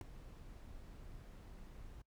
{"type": "noise with ADSR envelope", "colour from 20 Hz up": "brown", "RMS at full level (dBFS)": -35, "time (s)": [0.01, 2.02], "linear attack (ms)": 3, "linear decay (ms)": 4, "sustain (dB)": -18, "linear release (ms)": 6, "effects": ["noise-tail reverb RT60 0.1 s tail -22 dB re dry"]}